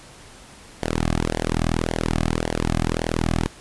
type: tone with flanger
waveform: sawtooth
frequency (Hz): 40.73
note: E1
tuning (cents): -20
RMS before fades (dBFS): -23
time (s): 0.82-3.48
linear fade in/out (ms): 10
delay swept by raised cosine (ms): 0.77 to 2.17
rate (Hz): 1.8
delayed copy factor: -0.9
effects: pink hiss -45 dBFS RMS until 3.6 s + resampled to 24000 Hz